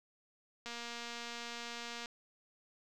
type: click train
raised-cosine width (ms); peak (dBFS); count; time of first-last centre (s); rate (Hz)
0.2; -27; 331; 0.66-2.058; 236
effects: none